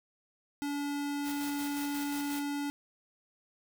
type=tone; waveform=square; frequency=286.8 Hz; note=D4; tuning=41 cents flat; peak=-33 dBFS; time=0.62-2.7 s; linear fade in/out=0 ms
type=noise with tremolo; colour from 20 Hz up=white; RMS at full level=-43 dBFS; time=1.23-2.44 s; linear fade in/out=50 ms; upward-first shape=square; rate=5.6 Hz; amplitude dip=40%
effects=none